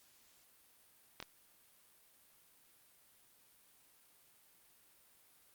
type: clicks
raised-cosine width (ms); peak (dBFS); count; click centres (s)
0.2; -26; 2; 1.202 / 1.226
effects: white hiss -67 dBFS RMS until 5.54 s + Opus 48 kbps